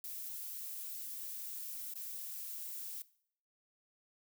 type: noise with dropouts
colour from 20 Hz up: violet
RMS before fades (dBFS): -44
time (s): 0.04-3.02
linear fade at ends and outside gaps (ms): 1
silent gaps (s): 1.938-1.956
effects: noise-tail reverb RT60 0.6 s tail -19 dB re dry